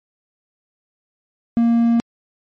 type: tone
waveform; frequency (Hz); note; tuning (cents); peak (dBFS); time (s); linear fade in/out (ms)
triangle; 233.1; A#3; 0; -10; 1.57-2; 0
effects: MP3 32 kbps